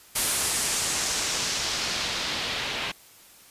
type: noise with low-pass filter sweep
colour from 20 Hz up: white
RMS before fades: -28 dBFS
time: 0.15-2.92 s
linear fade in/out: 10 ms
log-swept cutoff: 11000 to 3000 Hz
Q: 1.4
effects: white hiss -52 dBFS RMS until 3.5 s + resampled to 32000 Hz